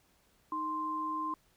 sine tone pair together, 311.1 / 1046.4 Hz, D#4 / C6, 0 / 0 cents, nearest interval octave + major sixth, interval 2100 cents, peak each -40 / -33 dBFS, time 0.52-1.34 s, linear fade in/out 2 ms, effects pink hiss -69 dBFS RMS until 1.56 s

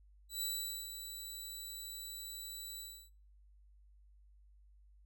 15% pulse tone with ADSR envelope, 3951 Hz, B7, in tune, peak -28 dBFS, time 0.29-3.1 s, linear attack 130 ms, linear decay 450 ms, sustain -9 dB, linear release 310 ms, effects noise-tail reverb RT60 0.4 s tail -22 dB re dry + added 50 Hz sine -60 dBFS peak until 5.05 s

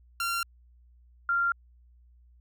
sawtooth / sine tone pair in turn, 1378 / 1387.6 Hz, F6 / F6, -24 / -12 cents, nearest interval unison, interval 12 cents, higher second, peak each -24 / -23 dBFS, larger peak second, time 0.2-0.43 / 1.29-1.52 s, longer neither, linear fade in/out 2 ms, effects added 60 Hz sine -55 dBFS peak until 2.4 s

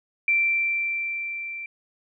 sine tone with level ramp, 2349 Hz, D7, in tune, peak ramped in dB -17 to -32 dBFS, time 0.28-1.66 s, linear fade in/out 2 ms, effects none

